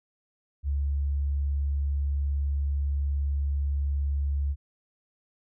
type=tone; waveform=sine; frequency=70.6 Hz; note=C#2; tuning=32 cents sharp; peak=-24 dBFS; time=0.63-4.56 s; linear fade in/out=50 ms; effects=none